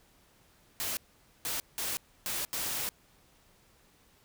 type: noise bursts at uneven times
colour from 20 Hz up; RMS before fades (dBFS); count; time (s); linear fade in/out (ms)
white; -34; 5; 0.8-0.97 / 1.45-1.6 / 1.78-1.97 / 2.26-2.45 / 2.53-2.89; 0
effects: pink hiss -64 dBFS RMS until 4.24 s